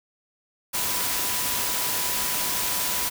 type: tone in noise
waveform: sine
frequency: 987.8 Hz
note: B5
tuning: in tune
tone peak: -37 dBFS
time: 0.73-3.1 s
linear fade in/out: 20 ms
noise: white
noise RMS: -26 dBFS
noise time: 0.73-3.1 s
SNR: -14 dB
effects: none